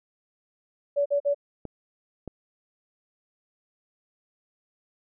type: tone bursts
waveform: sine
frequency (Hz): 571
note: D5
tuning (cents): -49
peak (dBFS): -20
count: 3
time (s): 0.96-1.346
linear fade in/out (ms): 20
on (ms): 98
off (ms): 46
type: clicks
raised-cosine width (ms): 2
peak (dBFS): -22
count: 2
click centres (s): 1.653 / 2.277
effects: none